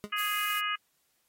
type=tone with exponential decay; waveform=25% pulse; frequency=207.7 Hz; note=G#3; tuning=in tune; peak=-28 dBFS; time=0.04-0.12 s; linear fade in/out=0 ms; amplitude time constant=17 ms
type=harmonic tone; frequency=415.3 Hz; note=G#4; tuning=in tune; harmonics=3 / 4 / 5 / 6 / 7; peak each=-32 / -36 / -37 / -37 / -35 dBFS; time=0.12-0.76 s; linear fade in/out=10 ms
type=noise; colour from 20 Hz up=violet; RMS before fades=-36 dBFS; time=0.18-0.6 s; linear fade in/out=5 ms
effects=white hiss -73 dBFS RMS until 1.28 s + AAC 48 kbps